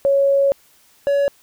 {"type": "tone pair in turn", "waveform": ["sine", "triangle"], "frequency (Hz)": [554.4, 564.1], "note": ["C#5", "C#5"], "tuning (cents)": [0, 30], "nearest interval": "unison", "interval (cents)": 30, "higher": "second", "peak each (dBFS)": -12, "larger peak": "neither", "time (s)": [[0.05, 0.52], [1.07, 1.28]], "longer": "first", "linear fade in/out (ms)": 0, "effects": ["white hiss -54 dBFS RMS until 1.42 s"]}